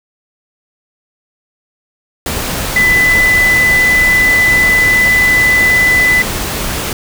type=tone in noise; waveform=sine; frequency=2000 Hz; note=B6; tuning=21 cents sharp; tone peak=-7 dBFS; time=2.76-6.22 s; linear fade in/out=2 ms; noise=pink; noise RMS=-18 dBFS; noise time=2.26-6.93 s; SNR=+8 dB; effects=none